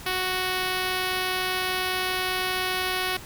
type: tone with notch filter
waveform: 5% pulse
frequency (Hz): 370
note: F#4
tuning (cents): 0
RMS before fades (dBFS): -27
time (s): 0.06-3.17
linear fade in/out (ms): 5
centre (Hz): 7500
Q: 1.3
effects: pink hiss -42 dBFS RMS until 3.25 s